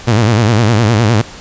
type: tone with vibrato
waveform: sawtooth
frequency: 111.4 Hz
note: A2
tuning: 22 cents sharp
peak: -4 dBFS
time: 0.07-1.22 s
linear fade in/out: 10 ms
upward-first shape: sine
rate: 9.8 Hz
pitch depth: 150 cents each way
effects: pink hiss -32 dBFS RMS until 1.4 s + resampled to 16000 Hz